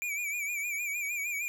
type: tone with vibrato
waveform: square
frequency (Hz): 2349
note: D7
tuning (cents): 0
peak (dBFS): -32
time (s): 0.02-1.48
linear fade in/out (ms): 0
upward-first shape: sine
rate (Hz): 6.5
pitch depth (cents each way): 77
effects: none